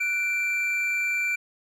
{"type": "tone pair together", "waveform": "triangle", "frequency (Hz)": [1481.7, 2352], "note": ["F#6", "D7"], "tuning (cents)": [2, 2], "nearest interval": "minor sixth", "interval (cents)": 800, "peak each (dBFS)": [-32, -22], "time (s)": [0, 1.36], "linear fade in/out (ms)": 10, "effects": []}